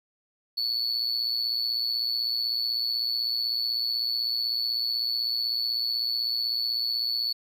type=tone with amplitude modulation; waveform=triangle; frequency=4435 Hz; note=C#8; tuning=in tune; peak=-20 dBFS; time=0.57-7.33 s; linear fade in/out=10 ms; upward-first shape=sine; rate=116 Hz; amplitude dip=75%; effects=tanh soft clip ceiling -17 dBFS + 10-bit